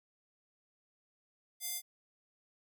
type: tone with high-pass filter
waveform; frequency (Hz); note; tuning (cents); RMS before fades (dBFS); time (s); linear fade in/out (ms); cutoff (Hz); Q
square; 698.5; F5; 0; -39; 1.6-1.82; 50; 6800; 0.51
effects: none